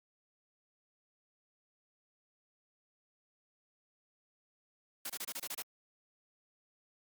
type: noise bursts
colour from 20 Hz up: white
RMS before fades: -40 dBFS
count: 8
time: 5.05-5.623 s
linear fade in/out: 5 ms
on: 48 ms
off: 27 ms
effects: high-pass 200 Hz 12 dB/octave + Opus 48 kbps